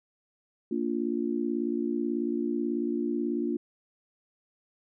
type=chord; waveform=sine; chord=Bb major; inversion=none; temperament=just; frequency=233.1 / 291.4 / 349.6 Hz; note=Bb3 / D4 / F4; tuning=0 / -13 / +2 cents; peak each=-31 dBFS; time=0.71-3.57 s; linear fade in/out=5 ms; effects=none